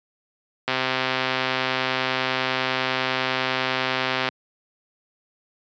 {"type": "click train", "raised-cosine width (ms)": 0.3, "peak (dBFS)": -6, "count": 470, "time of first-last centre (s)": [0.68, 4.288], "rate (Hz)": 130, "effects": ["high-pass 150 Hz 12 dB/octave", "resampled to 16000 Hz"]}